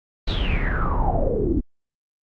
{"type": "noise with low-pass filter sweep", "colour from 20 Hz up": "brown", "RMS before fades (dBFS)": -21, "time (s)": [0.27, 1.61], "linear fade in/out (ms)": 10, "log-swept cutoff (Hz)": [4100, 270], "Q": 9.5, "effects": ["Opus 48 kbps"]}